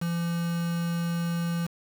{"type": "tone with quantisation", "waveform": "triangle", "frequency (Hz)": 169.9, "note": "F3", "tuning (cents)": -47, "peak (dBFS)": -24, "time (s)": [0.01, 1.67], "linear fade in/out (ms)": 10, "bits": 6, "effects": []}